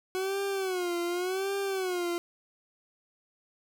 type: tone with vibrato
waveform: 40% pulse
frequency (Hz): 370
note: F#4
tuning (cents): 0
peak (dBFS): -28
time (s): 0.15-2.18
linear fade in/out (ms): 0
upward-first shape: sine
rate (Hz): 0.88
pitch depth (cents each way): 120
effects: none